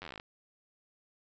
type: slowing click train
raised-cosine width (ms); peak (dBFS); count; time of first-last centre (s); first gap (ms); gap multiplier
0.3; -27; 13; 0.02-0.199; 10; 1.07
effects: resampled to 16000 Hz